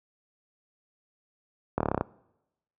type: slowing click train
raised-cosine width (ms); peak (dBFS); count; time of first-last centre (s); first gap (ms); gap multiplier
1; -11; 9; 1.78-2.01; 25; 1.04
effects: noise-tail reverb RT60 0.9 s tail -23 dB re dry + high-pass 60 Hz 12 dB/octave